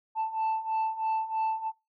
sine beating tone pair, 881 / 884.1 Hz, A5 / A5, +2 / +8 cents, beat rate 3.1 Hz, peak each -30 / -27 dBFS, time 0.15-1.72 s, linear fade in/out 50 ms, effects noise-tail reverb RT60 0.2 s tail -17 dB re dry + tanh soft clip ceiling -24 dBFS

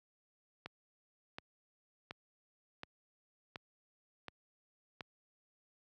click train, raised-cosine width 0.3 ms, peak -27 dBFS, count 7, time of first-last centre 0.66-5.008 s, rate 1.38 Hz, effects high-pass 80 Hz 12 dB/octave

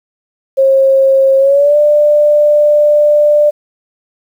sine tone with pitch glide, 538 to 593.5 Hz, C5 to D5, +48 to +18 cents, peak -5 dBFS, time 0.57-3.51 s, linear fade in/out 20 ms, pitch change +170 cents, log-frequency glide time 1.38-1.77 s, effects 7-bit

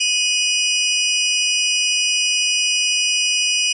25% pulse tone pair together, 2490 / 2928 Hz, D#7 / F#7, +1 / -19 cents, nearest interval minor third, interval 280 cents, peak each -15 dBFS, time 0-3.73 s, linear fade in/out 10 ms, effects resampled to 24000 Hz

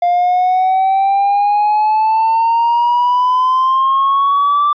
triangle exponential sweep, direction up, 698.5 to 1176 Hz, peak -7 dBFS, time 0.02-4.73 s, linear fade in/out 5 ms, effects tanh soft clip ceiling -5 dBFS + resampled to 11025 Hz

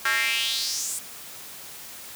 square tone with high-pass filter sweep, 123.2 Hz, B2, 4 cents flat, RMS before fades -26 dBFS, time 0.05-0.99 s, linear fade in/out 5 ms, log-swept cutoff 1500 to 8800 Hz, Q 3.8, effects white hiss -41 dBFS RMS until 2.15 s + high-pass 60 Hz 12 dB/octave

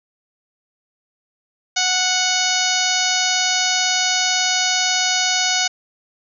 harmonic tone with a mistuned harmonic, 738 Hz, F#5, 5 cents flat, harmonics 1 / 2 / 3 / 4 / 5 / 6 / 7 / 8 / 9, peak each -25 / -25 / -25 / -25 / -25 / -25 / -25 / -25 / -25 dBFS, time 1.76-5.68 s, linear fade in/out 10 ms, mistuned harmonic 7, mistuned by -36 cents, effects none

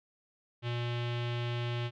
square tone with low-pass filter, 119.8 Hz, A#2, 48 cents sharp, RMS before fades -34 dBFS, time 0.62-1.91 s, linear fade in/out 50 ms, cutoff 3200 Hz, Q 3.2, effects none

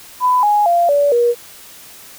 sine tone with pitch steps, 1000 / 831.2 / 691 / 574.3 / 477.4 Hz, B5 / G#5 / F5 / D5 / A#4, +21 / +1 / -19 / -39 / +41 cents, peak -10 dBFS, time 0.2-1.35 s, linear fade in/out 50 ms, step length 230 ms, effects white hiss -39 dBFS RMS until 2.18 s

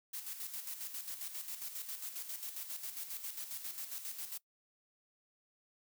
blue noise with tremolo, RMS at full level -42 dBFS, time 0.13-4.38 s, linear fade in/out 10 ms, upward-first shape square, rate 7.4 Hz, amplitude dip 55%, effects noise-tail reverb RT60 0.1 s tail -21 dB re dry

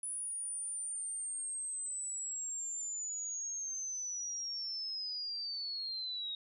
sine linear sweep, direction down, 9880 to 3765 Hz, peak -37 dBFS, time 0.03-6.35 s, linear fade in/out 2 ms, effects none

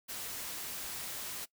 white noise, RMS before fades -41 dBFS, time 0.08-1.46 s, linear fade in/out 20 ms, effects noise-tail reverb RT60 0.1 s tail -21 dB re dry

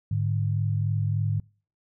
sine tone pair together, 104.79 / 148.2 Hz, G#2 / D3, +16 / +16 cents, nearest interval tritone, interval 600 cents, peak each -24 / -28 dBFS, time 0.11-1.4 s, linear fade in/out 5 ms, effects noise-tail reverb RT60 0.4 s tail -25 dB re dry

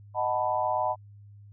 sine chord, B dominant seventh, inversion first, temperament equal, 622.3 / 740 / 880 / 987.8 Hz, D#5 / F#5 / A5 / B5, 0 / 0 / 0 / 0 cents, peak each -30 dBFS, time 0.14-0.96 s, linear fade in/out 50 ms, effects added 102 Hz sine -47 dBFS peak until 1.52 s

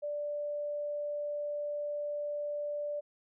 sine tone, 587 Hz, D5, 1 cent flat, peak -33 dBFS, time 0.02-3.01 s, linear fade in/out 20 ms, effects none

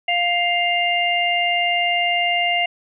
harmonic tone, 700 Hz, F5, 4 cents sharp, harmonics 1 / 3 / 4, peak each -21 / -21 / -21 dBFS, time 0.08-2.66 s, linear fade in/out 5 ms, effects none

